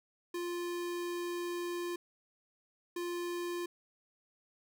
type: tone bursts at uneven times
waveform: square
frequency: 349.2 Hz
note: F4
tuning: in tune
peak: -36 dBFS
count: 2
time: 0.34-1.96 / 2.96-3.66 s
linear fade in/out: 5 ms
effects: none